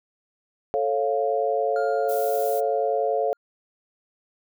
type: chord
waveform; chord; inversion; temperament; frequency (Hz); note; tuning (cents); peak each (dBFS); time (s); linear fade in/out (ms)
sine; A augmented; none; equal with one note detuned; 440 / 550.5 / 698.5; A4 / C#5 / E#5; 0 / -12 / 0; -25; 0.74-3.33; 0
type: tone with exponential decay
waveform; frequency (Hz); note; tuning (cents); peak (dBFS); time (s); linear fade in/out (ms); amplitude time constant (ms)
triangle; 1408; F6; +14; -30; 1.76-3.37; 1; 350
type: noise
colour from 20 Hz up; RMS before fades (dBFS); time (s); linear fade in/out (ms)
violet; -36; 2.08-2.61; 20
effects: none